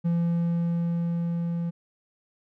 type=tone with level ramp; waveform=triangle; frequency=170 Hz; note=F3; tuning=46 cents flat; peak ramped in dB=-19 to -24 dBFS; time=0.04-1.71 s; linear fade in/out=20 ms; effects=none